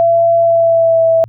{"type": "tone with pitch glide", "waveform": "sine", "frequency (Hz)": [674, 657.5], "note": ["E5", "E5"], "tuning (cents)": [38, -5], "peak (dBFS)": -7, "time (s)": [0, 1.24], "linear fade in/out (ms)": 0, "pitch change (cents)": -43, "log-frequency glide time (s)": [0.39, 1.02], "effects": ["added 114 Hz sine -33 dBFS peak until 1.28 s"]}